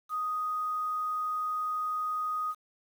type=tone with quantisation; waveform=sine; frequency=1246 Hz; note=D#6; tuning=2 cents sharp; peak=-29 dBFS; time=0.09-2.55 s; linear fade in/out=50 ms; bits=9; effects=none